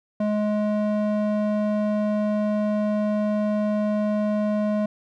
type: tone with band-pass filter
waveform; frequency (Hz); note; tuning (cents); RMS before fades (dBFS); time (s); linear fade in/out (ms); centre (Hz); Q
square; 210.3; G#3; +22; -23; 0.2-4.86; 5; 430; 9.6
effects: none